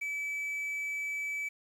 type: tone with quantisation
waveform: triangle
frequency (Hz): 2300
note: D7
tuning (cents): -37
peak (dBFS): -31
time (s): 0.01-1.49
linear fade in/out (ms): 10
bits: 10
effects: none